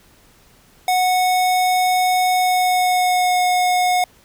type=tone with pitch glide; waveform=square; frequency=735 to 726.1 Hz; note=F#5 to F#5; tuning=-12 to -33 cents; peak=-15 dBFS; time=0.88-4.04 s; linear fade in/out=2 ms; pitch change=-21 cents; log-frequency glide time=2.33-3.41 s; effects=pink hiss -52 dBFS RMS until 4.24 s